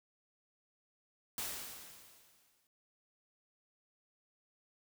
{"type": "noise with exponential decay", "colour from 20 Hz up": "white", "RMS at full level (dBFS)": -38, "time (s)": [1.38, 2.67], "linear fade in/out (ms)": 1, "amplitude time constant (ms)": 280, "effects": []}